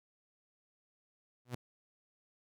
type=tone with exponential growth; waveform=sawtooth; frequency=123.1 Hz; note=B2; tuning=5 cents flat; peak=-30 dBFS; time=1.45-1.55 s; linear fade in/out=5 ms; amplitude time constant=20 ms; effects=none